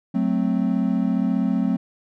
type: chord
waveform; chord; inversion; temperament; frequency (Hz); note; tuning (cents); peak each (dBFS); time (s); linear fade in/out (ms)
triangle; F# diminished; none; equal; 185 / 220 / 261.6; F#3 / A3 / C4; 0 / 0 / 0; -21; 0.14-1.77; 10
effects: none